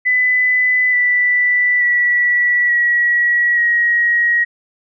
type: tone with pitch steps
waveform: sine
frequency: 2002 / 1974.4 / 1947.3 / 1920.4 / 1894 Hz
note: B6 / B6 / B6 / B6 / A#6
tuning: +23 / -1 / -25 / -49 / +27 cents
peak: -11 dBFS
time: 0.05-4.45 s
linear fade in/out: 20 ms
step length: 880 ms
effects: none